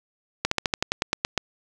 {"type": "slowing click train", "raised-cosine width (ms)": 0.2, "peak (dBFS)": -4, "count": 11, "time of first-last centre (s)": [0.45, 1.377], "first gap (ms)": 64, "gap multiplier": 1.08, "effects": []}